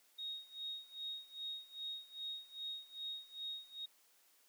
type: tone with tremolo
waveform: sine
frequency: 3746 Hz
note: A#7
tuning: 8 cents sharp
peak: -40 dBFS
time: 0.18-3.86 s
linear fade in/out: 10 ms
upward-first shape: sine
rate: 2.5 Hz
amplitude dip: 90%
effects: white hiss -70 dBFS RMS until 4.48 s + high-pass 300 Hz 12 dB/octave